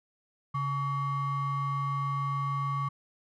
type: ring-modulated tone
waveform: triangle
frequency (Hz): 496.7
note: B4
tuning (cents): +10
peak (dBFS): -23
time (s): 0.54-2.89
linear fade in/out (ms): 10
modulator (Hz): 635
effects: none